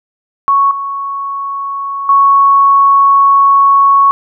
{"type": "tone with level steps", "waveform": "sine", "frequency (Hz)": 1108.7, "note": "C#6", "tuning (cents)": 0, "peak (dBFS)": [-6, -16, -4], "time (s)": [0.48, 4.11], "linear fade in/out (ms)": 0, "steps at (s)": [0.71, 2.09], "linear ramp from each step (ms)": 2, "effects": []}